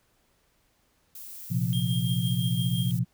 violet noise, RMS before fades -42 dBFS, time 1.15-2.99 s, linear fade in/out 2 ms
sine chord, Bb suspended second, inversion none, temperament just, 116.54 / 131.11 / 174.81 Hz, Bb2 / C3 / F3, 0 / +4 / +2 cents, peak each -28 dBFS, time 1.5-3.05 s, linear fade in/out 20 ms
square tone with tremolo, 3223 Hz, G7, 47 cents sharp, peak -33 dBFS, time 1.73-2.91 s, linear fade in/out 0 ms, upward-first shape sine, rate 5.9 Hz, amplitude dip 50%
effects pink hiss -68 dBFS RMS until 3.13 s

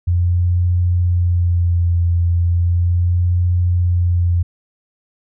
sine tone with vibrato, 87.31 Hz, F2, in tune, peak -12 dBFS, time 0.07-4.43 s, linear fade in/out 10 ms, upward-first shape sine, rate 0.36 Hz, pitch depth 26 cents each way, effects none

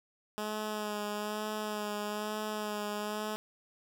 10% pulse tone with vibrato, 210.9 Hz, G#3, 27 cents sharp, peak -26 dBFS, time 0.38-3.36 s, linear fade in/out 0 ms, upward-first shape sine, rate 1.1 Hz, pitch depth 25 cents each way, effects none

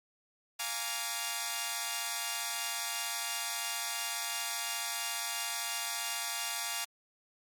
5% pulse chord, Bb dominant seventh, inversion second, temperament equal with one note detuned, 698.5 / 830.6 / 932.3 / 1152.5 Hz, F5 / Ab5 / Bb5 / D6, 0 / 0 / 0 / -33 cents, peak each -28 dBFS, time 0.59-6.85 s, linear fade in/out 10 ms, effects Opus 48 kbps

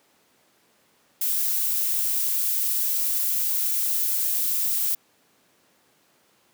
violet noise, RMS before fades -24 dBFS, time 1.21-4.95 s, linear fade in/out 5 ms, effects pink hiss -62 dBFS RMS until 6.53 s + high-pass 200 Hz 12 dB/octave

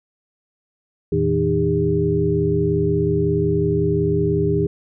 sine tone cluster, 84.5 / 115.2 / 160.8 / 305.9 / 402.8 Hz, E2 / A#2 / E3 / D#4 / G4, +43 / -20 / -43 / -29 / +47 cents, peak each -26 / -25 / -21 / -25 / -19 dBFS, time 1.12-4.67 s, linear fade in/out 5 ms, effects none

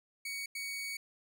sawtooth tone bursts at uneven times, 2241 Hz, C#7, 18 cents sharp, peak -34 dBFS, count 2, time 0.25-0.46 / 0.55-0.97 s, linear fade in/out 5 ms, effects none

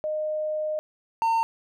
sine / triangle tone pair in turn, 615 / 909 Hz, D#5 / A#5, -20 / -44 cents, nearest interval perfect fifth, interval 676 cents, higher second, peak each -25 / -18 dBFS, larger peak second, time 0.04-0.79 / 1.22-1.43 s, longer first, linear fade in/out 0 ms, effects none

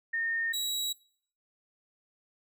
sine / sawtooth tone pair in turn, 1830 / 3878 Hz, A#6 / B7, -32 / -32 cents, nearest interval octave + minor second, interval 1300 cents, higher second, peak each -28 / -27 dBFS, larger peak second, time 0.13-0.53 / 0.53-0.93 s, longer neither, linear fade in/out 10 ms, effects noise-tail reverb RT60 0.6 s tail -23 dB re dry

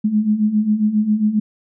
sine beating tone pair, 207.7 / 215.1 Hz, G#3 / A3, 0 / -39 cents, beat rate 7.4 Hz, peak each -20 / -15 dBFS, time 0.04-1.4 s, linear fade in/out 10 ms, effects none

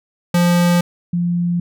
square / sine tone pair in turn, 174.61 / 173.96 Hz, F3 / F3, 0 / -6 cents, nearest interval unison, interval 6 cents, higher first, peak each -12 / -15 dBFS, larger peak first, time 0.34-0.81 / 1.13-1.6 s, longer neither, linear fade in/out 5 ms, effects none

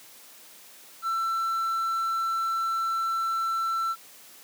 triangle tone, 1340 Hz, E6, 28 cents sharp, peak -23 dBFS, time 1.02-3.96 s, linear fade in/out 50 ms, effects white hiss -50 dBFS RMS until 4.43 s + high-pass 200 Hz 12 dB/octave

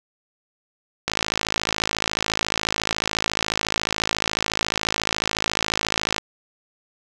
click train, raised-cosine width 0.2 ms, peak -3 dBFS, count 277, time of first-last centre 1.08-6.182 s, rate 54.1 Hz, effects none

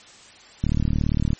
click train, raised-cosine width 5 ms, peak -9 dBFS, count 27, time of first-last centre 0.64-1.331 s, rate 37.6 Hz, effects white hiss -47 dBFS RMS until 1.39 s + MP3 32 kbps

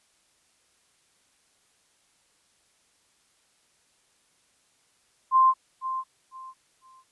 sine tone with echo, 1046.5 Hz, C6, in tune, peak -15 dBFS, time 5.31-5.54 s, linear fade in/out 50 ms, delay 500 ms, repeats 3, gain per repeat -12 dB, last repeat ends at 7.04 s, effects white hiss -66 dBFS RMS until 7.11 s + resampled to 24000 Hz

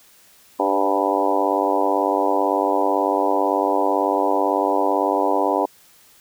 harmonic tone with a mistuned harmonic, 98 Hz, G2, in tune, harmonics 3 / 4 / 5 / 6 / 7 / 8 / 9 / 10, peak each -25 / -25 / -25 / -25 / -25 / -25 / -25 / -25 dBFS, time 0.59-5.66 s, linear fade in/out 10 ms, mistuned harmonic 5, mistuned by +31 cents, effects white hiss -52 dBFS RMS until 6.2 s

